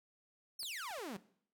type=exponential sweep; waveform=sawtooth; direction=down; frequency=5480 to 174.61 Hz; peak=-38 dBFS; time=0.59-1.17 s; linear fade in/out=5 ms
type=clicks; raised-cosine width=0.3 ms; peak=-39 dBFS; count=4; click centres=0.631 / 0.909 / 0.983 / 1.161 s
effects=noise-tail reverb RT60 0.6 s tail -18 dB re dry